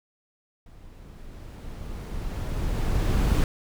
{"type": "noise with level ramp", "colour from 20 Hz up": "brown", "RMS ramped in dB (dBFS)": [-48, -19], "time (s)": [0.66, 3.44], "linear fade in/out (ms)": 2, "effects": []}